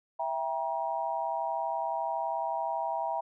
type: chord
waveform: sine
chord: E diminished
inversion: none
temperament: just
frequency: 659.3 / 791.1 / 949.3 Hz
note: E5 / G5 / Bb5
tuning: 0 / +16 / +31 cents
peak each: -34 / -34 / -33 dBFS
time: 0.19-3.21 s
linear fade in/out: 10 ms
effects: none